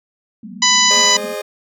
pink band-pass noise, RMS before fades -34 dBFS, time 0.43-1.35 s, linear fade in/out 5 ms, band 190 to 240 Hz, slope 96 dB/octave
harmonic tone, 995 Hz, B5, 13 cents sharp, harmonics 1 / 2 / 3 / 4 / 5 / 6 / 7, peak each -18 / -18 / -18 / -18 / -18 / -18 / -18 dBFS, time 0.62-1.17 s, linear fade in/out 5 ms
40% pulse chord, Ab major, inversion none, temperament equal with one note detuned, 415.3 / 523.3 / 609.8 Hz, Ab4 / C5 / Eb5, 0 / 0 / -35 cents, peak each -26 / -28 / -25 dBFS, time 0.9-1.42 s, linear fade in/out 10 ms
effects none

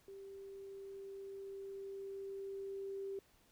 sine tone with level ramp, 392 Hz, G4, in tune, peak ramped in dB -49 to -40 dBFS, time 0.08-3.19 s, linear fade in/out 2 ms, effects pink hiss -70 dBFS RMS until 3.51 s

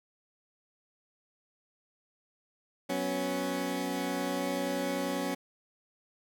20% pulse chord, F# suspended fourth, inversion none, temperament equal, 185 / 246.9 / 277.2 Hz, F#3 / B3 / C#4, 0 / 0 / 0 cents, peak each -32 / -32 / -28 dBFS, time 2.89-5.35 s, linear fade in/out 10 ms, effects none

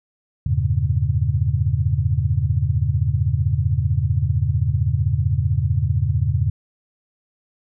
sine chord, E diminished seventh, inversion none, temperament equal with one note detuned, 82.41 / 98 / 113.62 / 138.59 Hz, E2 / G2 / Bb2 / Db3, 0 / 0 / -44 / 0 cents, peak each -22 dBFS, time 0.46-6.5 s, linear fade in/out 5 ms, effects none

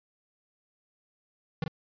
square tone with echo, 160 Hz, D#3, 49 cents sharp, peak -28 dBFS, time 1.62-1.64 s, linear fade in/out 2 ms, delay 40 ms, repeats 1, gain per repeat -3 dB, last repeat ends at 1.68 s, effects resampled to 11025 Hz

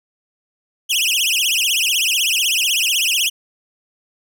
sawtooth tone with vibrato, 2909 Hz, F#7, 30 cents flat, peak -12 dBFS, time 0.89-3.3 s, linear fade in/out 20 ms, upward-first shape triangle, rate 16 Hz, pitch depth 300 cents each way, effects none

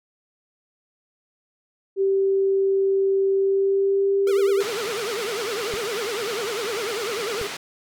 sine tone with pitch glide, 389.2 to 395.1 Hz, G4 to G4, -12 to +14 cents, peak -17 dBFS, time 1.96-4.65 s, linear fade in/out 50 ms, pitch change +26 cents, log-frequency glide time 3.34-4.18 s
square tone with vibrato, 435.9 Hz, A4, 16 cents flat, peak -27 dBFS, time 4.27-7.47 s, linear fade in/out 2 ms, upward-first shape triangle, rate 10 Hz, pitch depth 230 cents each way
white band-pass noise, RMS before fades -33 dBFS, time 4.6-7.57 s, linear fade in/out 5 ms, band 160 to 4200 Hz, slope 12 dB/octave
clicks, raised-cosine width 5 ms, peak -24 dBFS, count 2, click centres 5.739 / 7.414 s
effects none

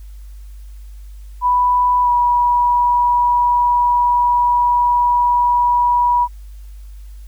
sine tone with pitch glide, 987.8 to 970.8 Hz, B5 to B5, 0 to -30 cents, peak -11 dBFS, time 1.41-6.28 s, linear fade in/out 50 ms, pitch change -30 cents, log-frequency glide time 2.03-2.09 s, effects added 50 Hz sine -32 dBFS peak until 7.27 s + white hiss -55 dBFS RMS until 7.27 s

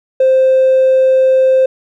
sine tone with hard clipping, 523.3 Hz, C5, in tune, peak -7 dBFS, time 0.2-1.66 s, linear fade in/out 5 ms, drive 1 dB, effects none

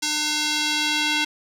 square tone with band-pass filter sweep, 301.2 Hz, D4, 44 cents sharp, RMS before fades -23 dBFS, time 0.02-1.25 s, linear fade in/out 10 ms, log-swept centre 5500 to 3200 Hz, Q 1.4, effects 8-bit

